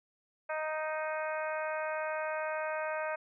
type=harmonic tone; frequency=311.1 Hz; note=D#4; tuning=in tune; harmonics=2 / 3 / 4 / 5 / 6 / 7 / 8; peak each=-35 / -40 / -42 / -40 / -47 / -47 / -47 dBFS; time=0.49-3.16 s; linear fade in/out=10 ms; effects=none